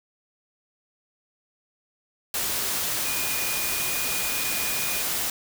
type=tone in noise; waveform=sine; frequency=2452 Hz; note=D#7; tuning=26 cents flat; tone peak=-33 dBFS; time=3.06-5.02 s; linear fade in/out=2 ms; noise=white; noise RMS=-27 dBFS; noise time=2.34-5.3 s; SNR=-9 dB; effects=none